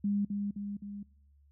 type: tone with echo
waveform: sine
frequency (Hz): 202.8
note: G#3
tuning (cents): -41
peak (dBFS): -27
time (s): 0.04-0.25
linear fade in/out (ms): 5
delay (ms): 260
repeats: 3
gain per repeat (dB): -4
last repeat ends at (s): 1.03
effects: noise-tail reverb RT60 0.7 s tail -24 dB re dry + added 71 Hz sine -60 dBFS peak until 1.51 s